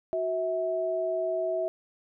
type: tone pair together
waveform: sine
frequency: 370 / 649.6 Hz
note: F#4 / E5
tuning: 0 / -26 cents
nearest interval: minor seventh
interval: 974 cents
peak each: -32 / -27 dBFS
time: 0.13-1.68 s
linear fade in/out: 0 ms
effects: none